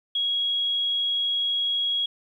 sine tone, 3312 Hz, G#7, 5 cents flat, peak -22 dBFS, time 0.15-2.06 s, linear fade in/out 5 ms, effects 10-bit

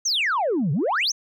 sine exponential two-way sweep, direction down then up, 6645 to 130 to 6645 Hz, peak -18 dBFS, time 0.05-1.12 s, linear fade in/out 10 ms, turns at 0.72 s, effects tanh soft clip ceiling -17 dBFS

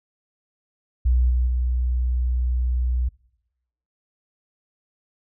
sine tone with level steps, 61.74 Hz, B1, in tune, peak -15 / -17 / -19 dBFS, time 1.05-3.09 s, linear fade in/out 10 ms, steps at 1.29 / 1.46 s, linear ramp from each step 20 ms, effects noise-tail reverb RT60 0.9 s tail -24 dB re dry

